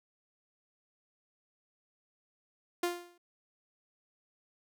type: tone with exponential decay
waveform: sawtooth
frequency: 350 Hz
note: F4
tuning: 4 cents sharp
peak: -23 dBFS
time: 2.83-3.18 s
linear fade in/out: 5 ms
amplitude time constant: 76 ms
effects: none